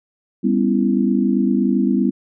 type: chord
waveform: sine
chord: C# half-diminished seventh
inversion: second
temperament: just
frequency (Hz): 199.57 / 249.5 / 277.2 / 332.6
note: G3 / B3 / C#4 / E4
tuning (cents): +31 / +18 / 0 / +16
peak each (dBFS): -18 / -18 / -23 / -22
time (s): 0.43-2.11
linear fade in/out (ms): 20
effects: none